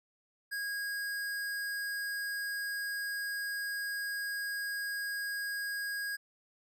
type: tone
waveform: square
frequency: 1640 Hz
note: G#6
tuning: 22 cents flat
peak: -35 dBFS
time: 0.51-6.17 s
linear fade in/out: 20 ms
effects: none